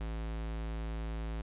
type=tone; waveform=square; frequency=55 Hz; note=A1; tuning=in tune; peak=-36 dBFS; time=0-1.42 s; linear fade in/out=10 ms; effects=resampled to 8000 Hz